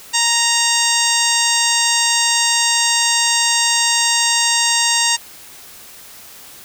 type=harmonic tone with a mistuned harmonic; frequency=932.3 Hz; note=A#5; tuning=in tune; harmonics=1 / 2 / 3 / 4 / 5 / 6 / 7 / 8 / 9; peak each=-22 / -22 / -22 / -22 / -22 / -22 / -22 / -22 / -22 dBFS; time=0.13-5.17 s; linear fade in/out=20 ms; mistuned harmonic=4; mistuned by=-17 cents; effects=white hiss -39 dBFS RMS until 6.64 s